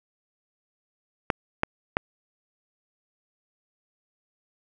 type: clicks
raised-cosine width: 0.5 ms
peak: -6 dBFS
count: 3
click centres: 1.302 / 1.634 / 1.969 s
effects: none